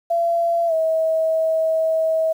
sine tone with pitch glide, 679 to 642.7 Hz, F5 to E5, -49 to -44 cents, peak -16 dBFS, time 0.1-2.33 s, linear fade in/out 10 ms, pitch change -95 cents, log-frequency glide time 0.67-0.73 s, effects 8-bit

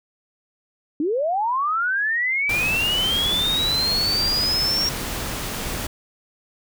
sine linear sweep, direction up, 279.4 to 5600 Hz, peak -19 dBFS, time 1-4.89 s, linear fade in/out 2 ms
pink noise, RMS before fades -28 dBFS, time 2.49-5.87 s, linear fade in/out 5 ms
effects none

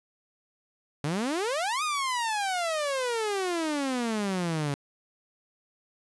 sawtooth exponential two-way sweep, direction up then down, 138.59 to 1258 to 138.59 Hz, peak -23 dBFS, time 1.04-4.74 s, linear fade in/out 0 ms, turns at 1.83 s, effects resampled to 24000 Hz + 9-bit

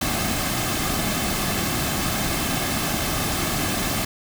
pink noise with comb filter, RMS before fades -24 dBFS, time 0.01-4.05 s, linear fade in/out 5 ms, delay 2.1 ms, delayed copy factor -0.5, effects none

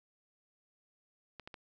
clicks, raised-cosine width 0.3 ms, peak -30 dBFS, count 3, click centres 1.397 / 1.475 / 1.542 s, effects none

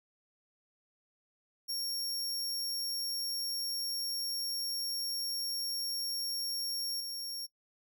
sawtooth tone with level steps, 5530 Hz, F8, 18 cents flat, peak -31 / -35 dBFS, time 1.68-7.47 s, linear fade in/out 20 ms, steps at 7 s, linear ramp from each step 5 ms, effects noise-tail reverb RT60 0.1 s tail -21 dB re dry

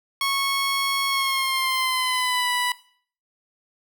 15% pulse tone with pitch glide, 1100 to 985.7 Hz, C#6 to B5, -14 to -4 cents, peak -15 dBFS, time 0.21-2.72 s, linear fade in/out 2 ms, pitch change -190 cents, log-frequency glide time 1.09-2.49 s, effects noise-tail reverb RT60 0.5 s tail -18 dB re dry

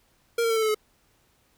square tone with pitch steps, 466.2 / 458.2 / 450.3 / 442.6 / 435 / 427.5 Hz, A#4 / A#4 / A4 / A4 / A4 / A4, 0 / -30 / +40 / +10 / -20 / -50 cents, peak -22 dBFS, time 0.38-0.746 s, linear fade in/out 5 ms, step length 61 ms, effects pink hiss -65 dBFS RMS until 1.57 s

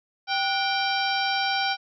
harmonic tone with a mistuned harmonic, 784 Hz, G5, in tune, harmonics 1 / 2 / 3 / 4 / 5 / 6 / 7, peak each -26 / -29 / -31 / -32 / -33 / -34 / -34 dBFS, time 0.27-1.77 s, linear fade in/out 50 ms, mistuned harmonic 2, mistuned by -120 cents, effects none

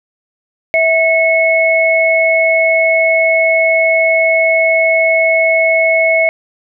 sine tone pair together, 652 / 2193 Hz, E5 / C#7, -19 / -19 cents, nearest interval octave + major sixth, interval 2100 cents, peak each -11 dBFS, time 0.74-6.29 s, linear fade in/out 0 ms, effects none

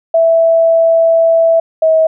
sine tone pair in turn, 659.3 / 640.2 Hz, E5 / D#5, 0 / +49 cents, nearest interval minor second, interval 51 cents, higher first, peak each -6 dBFS, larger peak neither, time 0.14-1.6 / 1.82-2.07 s, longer first, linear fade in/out 5 ms, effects none

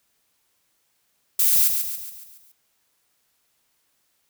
violet noise with echo, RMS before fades -18 dBFS, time 1.39-1.68 s, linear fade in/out 5 ms, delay 140 ms, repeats 6, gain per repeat -6 dB, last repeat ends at 2.52 s, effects white hiss -69 dBFS RMS until 4.29 s

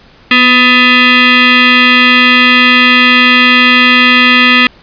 sine tone with frequency modulation, 246.9 Hz, B3, in tune, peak -3 dBFS, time 0.31-4.67 s, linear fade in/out 2 ms, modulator 752 Hz, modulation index 4.1, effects pink hiss -41 dBFS RMS until 4.82 s + resampled to 11025 Hz

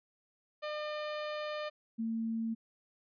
sawtooth / sine tone pair in turn, 603 / 225.9 Hz, D5 / A3, +46 / +46 cents, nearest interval octave + perfect fourth, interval 1700 cents, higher first, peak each -32 / -32 dBFS, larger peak neither, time 0.62-1.7 / 1.98-2.55 s, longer first, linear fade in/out 20 ms, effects resampled to 11025 Hz

